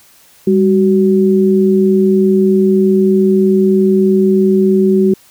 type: tone pair together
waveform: sine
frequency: 199.1 / 375.9 Hz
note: G3 / F#4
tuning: +27 / +27 cents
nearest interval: major seventh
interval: 1100 cents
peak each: -10 dBFS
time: 0.47-5.14 s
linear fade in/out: 5 ms
effects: white hiss -46 dBFS RMS until 5.3 s